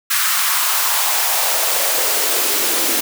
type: noise with high-pass filter sweep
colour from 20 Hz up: white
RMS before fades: -17 dBFS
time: 0.1-3.01 s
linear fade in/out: 10 ms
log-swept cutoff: 1400 to 280 Hz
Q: 2.4
effects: none